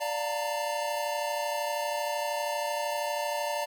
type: chord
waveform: square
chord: Bb major seventh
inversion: first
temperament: equal with one note detuned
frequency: 587.3 / 698.5 / 899.5 / 932.3 Hz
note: D5 / F5 / A5 / Bb5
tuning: 0 / 0 / +38 / 0 cents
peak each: -33 / -38 / -35 / -38 dBFS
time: 0-3.66 s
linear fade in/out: 20 ms
effects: none